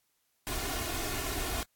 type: noise with comb filter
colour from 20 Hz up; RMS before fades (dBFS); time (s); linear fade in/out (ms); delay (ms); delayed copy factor
pink; -34; 0.47-1.63; 0; 2.8; +0.7
effects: white hiss -75 dBFS RMS until 1.75 s + AAC 64 kbps